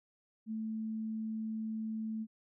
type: tone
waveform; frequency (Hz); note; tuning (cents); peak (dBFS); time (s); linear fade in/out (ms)
sine; 220; A3; 0; -35; 0.46-2.27; 50
effects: none